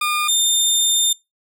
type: tone pair in turn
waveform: 20% pulse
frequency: 1212 / 3614 Hz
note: D#6 / A7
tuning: -46 / +46 cents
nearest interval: octave + perfect fifth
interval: 1892 cents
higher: second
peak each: -13 / -9 dBFS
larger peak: second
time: 0.01-0.28 / 0.28-1.13 s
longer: second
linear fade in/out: 5 ms
effects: noise-tail reverb RT60 0.2 s tail -23 dB re dry